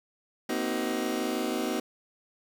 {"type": "chord", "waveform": "30% pulse", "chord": "C half-diminished seventh", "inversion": "third", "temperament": "just", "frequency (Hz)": [235.5, 261.6, 314, 376.7], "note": ["Bb3", "C4", "Eb4", "Gb4"], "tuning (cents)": [18, 0, 16, 31], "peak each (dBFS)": -31, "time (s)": [0.49, 1.8], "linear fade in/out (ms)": 5, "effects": ["9-bit"]}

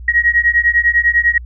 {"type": "beating tone pair", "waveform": "sine", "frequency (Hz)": [1889, 1899], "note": ["A#6", "A#6"], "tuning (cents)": [22, 32], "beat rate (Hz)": 10, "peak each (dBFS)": -13, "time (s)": [0.08, 1.38], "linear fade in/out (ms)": 5, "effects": ["added 60 Hz sine -28 dBFS peak until 1.45 s"]}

